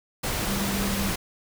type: tone in noise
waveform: sine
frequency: 198 Hz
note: G3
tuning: 18 cents sharp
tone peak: -27 dBFS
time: 0.47-1.1 s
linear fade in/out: 10 ms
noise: pink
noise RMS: -28 dBFS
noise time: 0.23-1.16 s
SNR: -2 dB
effects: none